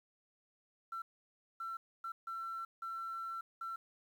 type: tone bursts at uneven times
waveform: sine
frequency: 1347 Hz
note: E6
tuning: 37 cents sharp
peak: -38 dBFS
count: 6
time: 0.92-1.02 / 1.6-1.77 / 2.04-2.12 / 2.27-2.65 / 2.82-3.41 / 3.61-3.76 s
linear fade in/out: 5 ms
effects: tanh soft clip ceiling -36 dBFS + 11-bit